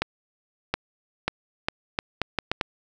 accelerating click train, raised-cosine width 0.3 ms, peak -7 dBFS, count 9, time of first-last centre 0.02-2.612 s, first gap 720 ms, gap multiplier 0.75, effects none

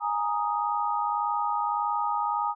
sine chord, Ab suspended second, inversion none, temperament equal, 830.6 / 932.3 / 1244.5 Hz, Ab5 / Bb5 / Eb6, 0 / 0 / 0 cents, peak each -29 dBFS, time 0-2.55 s, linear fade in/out 50 ms, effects none

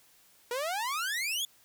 sawtooth exponential sweep, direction up, 466.2 to 3495 Hz, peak -27 dBFS, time 0.51-1.45 s, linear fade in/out 2 ms, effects white hiss -62 dBFS RMS until 1.64 s

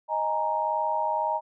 sine chord, D# suspended fourth, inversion none, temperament equal, 622.3 / 830.6 / 932.3 Hz, D#5 / G#5 / A#5, 0 / 0 / 0 cents, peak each -30 / -30 / -26 dBFS, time 0.08-1.41 s, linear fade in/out 50 ms, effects none

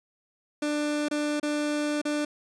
30% pulse tone with dropouts, 296.7 Hz, D4, 18 cents sharp, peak -23 dBFS, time 0.62-2.25 s, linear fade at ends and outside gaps 5 ms, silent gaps 1.085-1.111 / 1.399-1.429 / 2.016-2.052 s, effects resampled to 22050 Hz

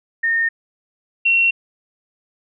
sine tone pair in turn, 1831 / 2728 Hz, A#6 / F7, -32 / -41 cents, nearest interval perfect fifth, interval 691 cents, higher second, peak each -15 / -12 dBFS, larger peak second, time 0.23-0.49 / 1.25-1.51 s, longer neither, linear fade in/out 10 ms, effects none

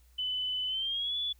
sine tone with pitch glide, 3009 to 3437 Hz, F#7 to A7, +28 to -41 cents, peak -30 dBFS, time 0.18-1.33 s, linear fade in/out 10 ms, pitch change +231 cents, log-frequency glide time 0.67-1.16 s, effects added 60 Hz sine -58 dBFS peak until 1.39 s + white hiss -69 dBFS RMS until 1.39 s

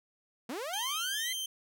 sawtooth linear sweep, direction up, 211.4 to 2075 Hz, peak -32 dBFS, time 0.49-1.33 s, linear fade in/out 5 ms
sawtooth tone with vibrato, 3136 Hz, G7, in tune, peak -31 dBFS, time 0.73-1.46 s, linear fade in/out 5 ms, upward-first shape triangle, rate 5.4 Hz, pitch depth 12 cents each way
effects none

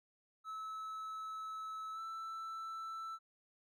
triangle tone with pitch glide, 1300 to 1325.8 Hz, E6 to E6, -24 to +10 cents, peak -40 dBFS, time 0.44-3.19 s, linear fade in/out 50 ms, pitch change +34 cents, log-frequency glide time 1.93-2 s, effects none

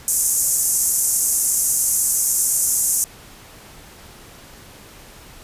pink band-pass noise, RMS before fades -19 dBFS, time 0.08-3.04 s, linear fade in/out 0 ms, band 6400 to 13000 Hz, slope 48 dB/octave, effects pink hiss -43 dBFS RMS until 5.43 s + resampled to 32000 Hz

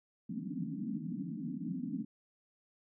white band-pass noise, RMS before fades -39 dBFS, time 0.29-2.05 s, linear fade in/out 5 ms, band 150 to 290 Hz, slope 96 dB/octave, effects none

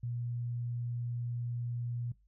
sine tone, 120 Hz, B2, 49 cents flat, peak -34 dBFS, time 0.03-2.12 s, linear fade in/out 5 ms, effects noise-tail reverb RT60 0.2 s tail -19 dB re dry + added 50 Hz sine -64 dBFS peak until 2.27 s

